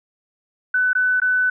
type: tone with dropouts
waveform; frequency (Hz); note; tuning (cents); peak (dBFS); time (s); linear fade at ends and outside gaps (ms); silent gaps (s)
sine; 1500; F#6; +23; -15; 0.74-1.5; 5; 0.932-0.951 / 1.201-1.217
effects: none